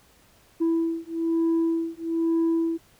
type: beating tone pair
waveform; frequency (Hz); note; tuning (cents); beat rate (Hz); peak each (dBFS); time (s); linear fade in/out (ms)
sine; 329.6 / 330.7; E4 / E4; 0 / +6; 1.1; -23; 0.6-2.78; 20
effects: tanh soft clip ceiling -18 dBFS + pink hiss -58 dBFS RMS until 2.99 s